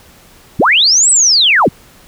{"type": "linear two-way sweep", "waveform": "sine", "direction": "up then down", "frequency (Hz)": [59.6, 8160, 59.6], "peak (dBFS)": -6, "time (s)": [0.59, 1.69], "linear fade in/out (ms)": 10, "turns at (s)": 1.1, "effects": ["pink hiss -43 dBFS RMS until 2.07 s"]}